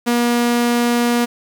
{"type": "tone", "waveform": "sawtooth", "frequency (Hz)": 239.1, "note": "A#3", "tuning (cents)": 44, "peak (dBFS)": -10, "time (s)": [0.06, 1.26], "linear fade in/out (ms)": 20, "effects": ["7-bit"]}